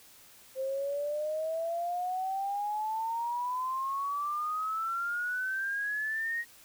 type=exponential sweep; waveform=sine; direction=up; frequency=523.3 to 1888 Hz; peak=-30 dBFS; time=0.55-6.45 s; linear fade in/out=50 ms; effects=white hiss -56 dBFS RMS until 6.64 s